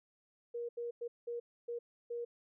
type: tone bursts at uneven times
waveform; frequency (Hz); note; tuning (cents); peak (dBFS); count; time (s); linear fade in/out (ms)
sine; 474; A#4; +29; -37; 6; 0.54-0.69 / 0.77-0.91 / 1.01-1.08 / 1.27-1.4 / 1.68-1.79 / 2.1-2.25; 10
effects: none